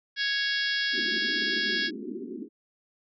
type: harmonic tone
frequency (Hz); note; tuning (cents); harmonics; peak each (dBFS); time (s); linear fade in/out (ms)
554.4; C#5; 0; 3 / 4 / 5 / 6 / 7 / 8 / 9 / 10; -28 / -37 / -39 / -32 / -38 / -36 / -34 / -42; 0.16-1.91; 50
type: band-pass noise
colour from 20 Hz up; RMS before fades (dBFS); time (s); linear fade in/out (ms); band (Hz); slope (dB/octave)
white; -37; 0.92-2.49; 50; 200 to 400; 96
effects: none